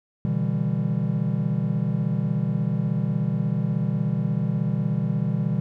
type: chord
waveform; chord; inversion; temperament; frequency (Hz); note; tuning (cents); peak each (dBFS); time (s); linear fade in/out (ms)
triangle; E minor seventh; second; just; 123.61 / 148.33 / 164.81 / 197.78; B2 / D3 / E3 / G3; +2 / +18 / 0 / +16; -25; 0.25-5.6; 0
effects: none